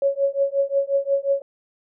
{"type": "tone with tremolo", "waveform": "sine", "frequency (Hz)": 554.4, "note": "C#5", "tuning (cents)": 0, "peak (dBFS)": -14, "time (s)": [0.02, 1.42], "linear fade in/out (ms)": 2, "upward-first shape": "triangle", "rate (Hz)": 5.6, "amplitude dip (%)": 100, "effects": []}